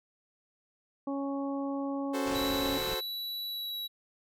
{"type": "harmonic tone", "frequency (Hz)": 277.2, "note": "C#4", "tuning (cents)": 0, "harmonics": [1, 2, 3, 4], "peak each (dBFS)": [-32, -38, -42, -44], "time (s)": [1.07, 2.78], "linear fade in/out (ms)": 5}
{"type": "chord", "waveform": "sawtooth", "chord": "F# diminished", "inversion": "none", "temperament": "equal", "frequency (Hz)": [370, 440, 523.3], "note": ["F#4", "A4", "C5"], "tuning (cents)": [0, 0, 0], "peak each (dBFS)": [-35, -34, -33], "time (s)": [2.13, 3.01], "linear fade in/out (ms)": 20}
{"type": "low-pass noise", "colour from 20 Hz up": "pink", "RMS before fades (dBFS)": -40, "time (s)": [2.26, 2.95], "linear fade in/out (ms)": 10, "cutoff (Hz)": 8800, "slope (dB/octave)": 96}
{"type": "tone with pitch glide", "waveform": "square", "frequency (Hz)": [3934, 3900], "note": ["B7", "B7"], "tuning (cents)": [-7, -23], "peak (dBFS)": -35, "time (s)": [2.34, 3.88], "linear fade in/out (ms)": 20, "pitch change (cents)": -16, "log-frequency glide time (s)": [3.47, 3.76]}
{"effects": []}